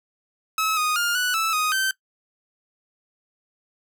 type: tone with pitch steps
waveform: sawtooth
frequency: 1291 / 1240 / 1410 / 1480 / 1314 / 1247 / 1548 Hz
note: E6 / D#6 / F6 / F#6 / E6 / D#6 / G6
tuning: -37 / -6 / +16 / 0 / -6 / +3 / -22 cents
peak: -17 dBFS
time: 0.58-1.91 s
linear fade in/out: 2 ms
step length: 190 ms
effects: noise-tail reverb RT60 0.1 s tail -20 dB re dry